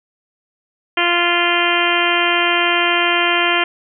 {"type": "harmonic tone", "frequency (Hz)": 347.3, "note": "F4", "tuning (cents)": -10, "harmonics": [1, 2, 3, 4, 5, 6, 7, 8, 9], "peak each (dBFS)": [-22, -22, -22, -22, -22, -22, -22, -22, -22], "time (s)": [0.97, 3.64], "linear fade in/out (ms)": 5, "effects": []}